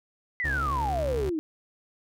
sine exponential sweep, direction down, 2048 to 299.9 Hz, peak -26 dBFS, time 0.4-1.39 s, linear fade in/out 0 ms
35% pulse tone with vibrato, 69.3 Hz, C#2, in tune, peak -28 dBFS, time 0.44-1.3 s, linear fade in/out 10 ms, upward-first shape square, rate 11 Hz, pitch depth 130 cents each way
effects none

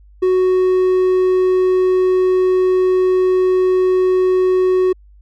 triangle tone, 370 Hz, F#4, in tune, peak -9 dBFS, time 0.22-4.93 s, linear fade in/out 10 ms, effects added 50 Hz sine -42 dBFS peak until 5.21 s

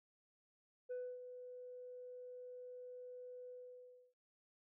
sine tone with ADSR envelope, 498.2 Hz, B4, 15 cents sharp, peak -38 dBFS, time 0.89-4.14 s, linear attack 23 ms, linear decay 270 ms, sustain -11 dB, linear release 650 ms, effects tanh soft clip ceiling -40 dBFS

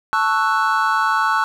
triangle chord, F# minor seventh, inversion first, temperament equal, 880 / 1108.7 / 1318.5 / 1480 Hz, A5 / C#6 / E6 / F#6, 0 / 0 / 0 / 0 cents, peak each -19 dBFS, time 0.13-1.44 s, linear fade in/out 0 ms, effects none

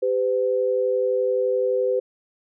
sine tone pair together, 394.2 / 505.9 Hz, G4 / B4, +10 / +42 cents, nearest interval major third, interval 432 cents, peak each -24 / -20 dBFS, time 0.02-2 s, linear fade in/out 10 ms, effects none

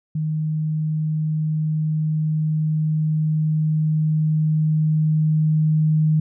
sine tone with level ramp, 155.3 Hz, D#3, 3 cents flat, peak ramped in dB -20 to -14 dBFS, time 0.15-6.2 s, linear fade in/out 5 ms, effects none

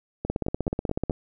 two click trains, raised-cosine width 2 ms, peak -12 / -15 dBFS, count 14 / 5, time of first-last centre 0.3-1.098 / 0.25-1.108 s, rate 16.3 / 4.66 Hz, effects none

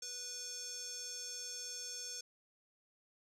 square tone with band-pass filter, 491.6 Hz, B4, 8 cents flat, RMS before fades -45 dBFS, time 0.02-2.21 s, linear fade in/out 5 ms, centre 6000 Hz, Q 8.3, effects none

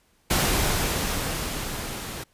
pink noise with level ramp, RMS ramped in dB -21 to -35 dBFS, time 0.3-2.24 s, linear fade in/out 10 ms, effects pink hiss -64 dBFS RMS until 2.33 s + resampled to 32000 Hz

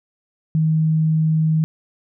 sine tone, 158 Hz, D#3, 27 cents sharp, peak -14 dBFS, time 0.55-1.64 s, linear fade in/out 0 ms, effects none

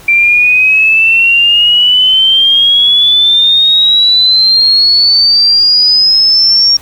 sine exponential sweep, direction up, 2349 to 5570 Hz, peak -4 dBFS, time 0.08-6.77 s, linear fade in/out 5 ms, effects pink hiss -36 dBFS RMS until 6.81 s

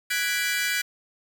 sawtooth chord, G# half-diminished seventh, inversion third, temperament equal, 1480 / 1661.2 / 1975.5 / 2349 Hz, F#6 / G#6 / B6 / D7, 0 / 0 / 0 / 0 cents, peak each -26 dBFS, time 0.1-0.82 s, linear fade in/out 10 ms, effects 7-bit

